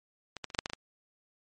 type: clicks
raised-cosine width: 0.2 ms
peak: -22 / -18 / -29 / -16 / -8 / -14 / -21 / -17 dBFS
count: 8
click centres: 0.367 / 0.443 / 0.502 / 0.548 / 0.589 / 0.659 / 0.699 / 0.734 s
effects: MP3 48 kbps